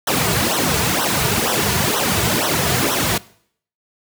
pink noise with flanger, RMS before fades -18 dBFS, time 0.07-3.18 s, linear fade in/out 5 ms, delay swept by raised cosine 0.42 to 3.82 ms, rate 2.1 Hz, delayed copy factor -0.95, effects noise-tail reverb RT60 0.6 s tail -21 dB re dry + high-pass 80 Hz 12 dB/octave

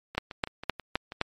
two click trains, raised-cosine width 0.3 ms, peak -22 / -9 dBFS, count 7 / 5, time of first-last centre 0.15-1.121 / 0.18-1.214 s, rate 6.18 / 3.87 Hz, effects MP3 64 kbps

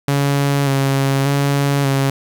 sawtooth tone with vibrato, 138.8 Hz, C#3, 3 cents sharp, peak -10 dBFS, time 0.08-2.1 s, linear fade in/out 2 ms, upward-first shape square, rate 0.85 Hz, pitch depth 25 cents each way, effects 8-bit

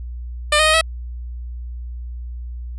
10% pulse tone with pitch steps, 598 / 621 / 625 / 646 Hz, D5 / D#5 / D#5 / E5, +31 / -3 / +8 / -35 cents, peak -4 dBFS, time 0.52-0.812 s, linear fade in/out 5 ms, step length 73 ms, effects added 60 Hz sine -27 dBFS peak until 2.78 s + resampled to 24000 Hz

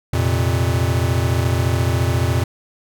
square chord, F suspended fourth, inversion none, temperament equal, 87.31 / 116.54 / 130.81 Hz, F2 / Bb2 / C3, 0 / 0 / 0 cents, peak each -20 / -20 / -24 dBFS, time 0.13-2.44 s, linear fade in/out 5 ms, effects none

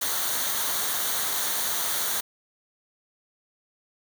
white noise with comb filter, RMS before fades -27 dBFS, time 0.01-2.21 s, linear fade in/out 10 ms, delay 0.39 ms, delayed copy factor -0.6, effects none

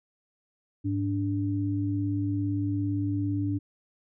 sine tone pair together, 102.88 / 291 Hz, G#2 / D4, -16 / -16 cents, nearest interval octave + tritone, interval 1800 cents, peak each -28 dBFS, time 0.84-3.59 s, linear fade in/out 20 ms, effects none

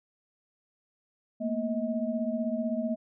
sine tone cluster, 223 / 238.8 / 634 Hz, A3 / A#3 / D#5, +23 / +42 / +32 cents, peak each -32 / -31 / -33 dBFS, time 1.4-2.96 s, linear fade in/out 20 ms, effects none

